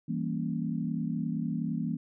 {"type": "chord", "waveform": "sine", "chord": "E diminished seventh", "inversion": "none", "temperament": "equal", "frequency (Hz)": [164.81, 196, 233.1, 277.2], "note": ["E3", "G3", "Bb3", "Db4"], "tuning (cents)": [0, 0, 0, 0], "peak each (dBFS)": [-33, -36, -33, -38], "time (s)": [0.08, 1.97], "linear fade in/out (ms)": 10, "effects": []}